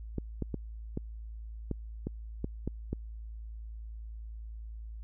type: clicks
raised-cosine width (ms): 3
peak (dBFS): -20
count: 9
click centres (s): 0.183 / 0.423 / 0.543 / 0.974 / 1.713 / 2.07 / 2.444 / 2.676 / 2.93
effects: added 55 Hz sine -40 dBFS peak until 5.03 s